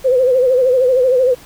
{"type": "tone with vibrato", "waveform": "sine", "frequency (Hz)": 510, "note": "C5", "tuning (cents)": -44, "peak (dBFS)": -9, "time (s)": [0.04, 1.35], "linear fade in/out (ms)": 20, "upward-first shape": "sine", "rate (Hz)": 13, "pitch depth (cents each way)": 73, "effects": ["pink hiss -41 dBFS RMS until 1.45 s"]}